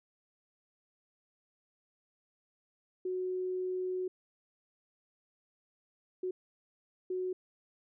sine tone bursts at uneven times, 368.5 Hz, F#4, 7 cents flat, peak -32 dBFS, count 3, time 3.05-4.08 / 6.23-6.31 / 7.1-7.33 s, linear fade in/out 5 ms, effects none

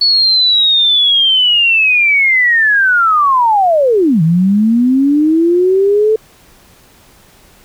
sine linear two-way sweep, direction down then up, 4435 to 155.56 to 441.9 Hz, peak -7 dBFS, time 0.01-6.16 s, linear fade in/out 5 ms, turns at 4.22 s, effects pink hiss -45 dBFS RMS until 7.64 s

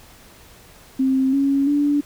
sine tone with pitch steps, 264.3 / 276.6 / 289.6 Hz, C4 / C#4 / D4, +18 / -4 / -24 cents, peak -15 dBFS, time 0.99-2.01 s, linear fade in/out 10 ms, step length 340 ms, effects pink hiss -47 dBFS RMS until 2.05 s

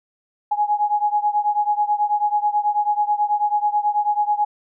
sine beating tone pair, 830.6 / 839.8 Hz, G#5 / G#5, 0 / +19 cents, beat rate 9.2 Hz, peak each -19 / -21 dBFS, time 0.51-4.45 s, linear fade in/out 10 ms, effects none

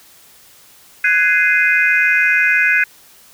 sine chord, Ab dominant seventh, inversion third, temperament just, 1495.1 / 1661.2 / 2077 / 2492 Hz, Gb6 / Ab6 / C7 / Eb7, +18 / 0 / -13 / +2 cents, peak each -16 dBFS, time 1.04-2.84 s, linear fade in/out 5 ms, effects tanh soft clip ceiling 0 dBFS + white hiss -46 dBFS RMS until 3.33 s

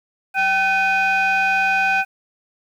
sine tone cluster, 775 / 1520 / 2479 Hz, G5 / F#6 / D#7, -20 / +46 / -7 cents, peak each -18 dBFS, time 0.34-2.05 s, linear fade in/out 50 ms, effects tanh soft clip ceiling -11 dBFS + 8-bit

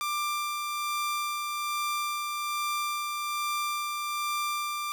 sawtooth tone with tremolo, 1185 Hz, D6, 15 cents sharp, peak -24 dBFS, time 0.01-4.92 s, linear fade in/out 0 ms, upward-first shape sine, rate 1.2 Hz, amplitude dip 30%, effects none

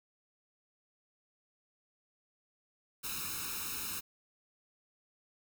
white noise with comb filter, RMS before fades -39 dBFS, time 3.03-4.01 s, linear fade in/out 20 ms, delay 0.76 ms, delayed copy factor +1, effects none

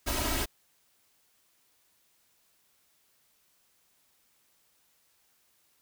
pink noise with comb filter, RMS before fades -30 dBFS, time 0.06-0.46 s, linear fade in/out 20 ms, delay 3.1 ms, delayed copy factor +0.95, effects white hiss -69 dBFS RMS until 5.81 s

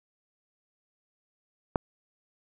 click, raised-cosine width 1 ms, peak -10 dBFS, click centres 1.758 s, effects none

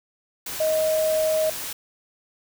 sine tone in noise, 628 Hz, D#5, 16 cents sharp, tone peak -19 dBFS, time 0.6-1.5 s, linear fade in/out 5 ms, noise white, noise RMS -32 dBFS, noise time 0.46-1.73 s, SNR +10 dB, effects none

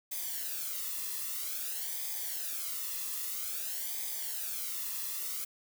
blue noise with flanger, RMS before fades -37 dBFS, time 0.11-5.45 s, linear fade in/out 10 ms, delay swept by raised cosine 0.71 to 1.33 ms, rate 0.51 Hz, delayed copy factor -0.7, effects none

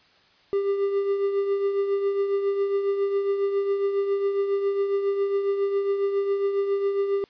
triangle tone with tremolo, 397.7 Hz, G4, 25 cents sharp, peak -17 dBFS, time 0.53-7.24 s, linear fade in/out 0 ms, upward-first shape triangle, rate 7.3 Hz, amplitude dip 55%, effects white hiss -58 dBFS RMS until 7.29 s + resampled to 11025 Hz

